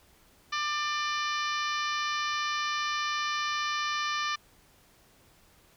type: harmonic tone with a mistuned harmonic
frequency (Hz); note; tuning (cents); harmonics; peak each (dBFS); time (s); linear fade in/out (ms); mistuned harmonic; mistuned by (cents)
595; D5; +22; 2 / 3 / 4 / 5 / 6 / 7 / 8 / 9 / 10; -31 / -35 / -37 / -39 / -41 / -42 / -43 / -44 / -45; 0.52-4.36; 10; 10; -26
effects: pink hiss -61 dBFS RMS until 5.76 s